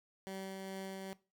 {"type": "tone with tremolo", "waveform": "15% pulse", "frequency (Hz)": 192, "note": "G3", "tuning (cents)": -36, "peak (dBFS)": -35, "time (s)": [0.27, 1.13], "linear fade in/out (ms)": 0, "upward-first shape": "triangle", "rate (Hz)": 2.4, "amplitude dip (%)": 25, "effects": ["noise-tail reverb RT60 0.3 s tail -19 dB re dry"]}